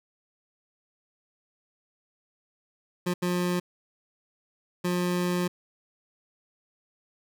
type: tone bursts at uneven times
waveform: 25% pulse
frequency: 178 Hz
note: F3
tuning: 33 cents sharp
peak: -21 dBFS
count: 3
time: 3.06-3.14 / 3.22-3.6 / 4.84-5.48 s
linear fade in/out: 10 ms
effects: none